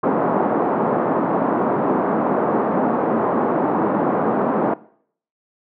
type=band-pass noise; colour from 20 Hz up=pink; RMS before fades=-19 dBFS; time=0.03-4.74 s; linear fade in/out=5 ms; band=200 to 1100 Hz; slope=24 dB/octave; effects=noise-tail reverb RT60 0.6 s tail -20 dB re dry